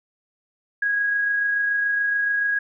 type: tone with amplitude modulation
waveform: sine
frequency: 1650 Hz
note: G#6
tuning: 12 cents flat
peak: -18 dBFS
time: 0.82-2.59 s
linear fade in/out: 5 ms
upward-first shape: sine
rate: 27 Hz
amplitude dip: 25%
effects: none